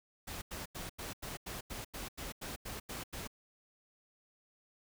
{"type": "noise bursts", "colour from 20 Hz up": "pink", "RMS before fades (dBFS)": -43, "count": 13, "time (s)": [0.27, 3.276], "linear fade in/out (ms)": 10, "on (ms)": 150, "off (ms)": 88, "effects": []}